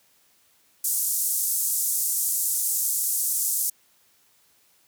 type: band-pass noise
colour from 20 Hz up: white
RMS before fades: -25 dBFS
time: 0.84-3.7 s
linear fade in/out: 5 ms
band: 7000 to 14000 Hz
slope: 24 dB/octave
effects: white hiss -62 dBFS RMS until 4.87 s + high-pass 60 Hz 12 dB/octave